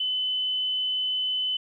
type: tone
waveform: sine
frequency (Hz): 3022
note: F#7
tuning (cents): +36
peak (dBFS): -24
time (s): 0-1.57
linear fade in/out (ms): 5
effects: 11-bit